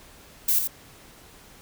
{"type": "noise with echo", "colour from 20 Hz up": "violet", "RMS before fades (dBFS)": -21, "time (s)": [0.48, 0.59], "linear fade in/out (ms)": 5, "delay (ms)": 85, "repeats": 1, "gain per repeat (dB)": -6, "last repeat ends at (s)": 0.675, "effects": ["pink hiss -50 dBFS RMS until 1.61 s"]}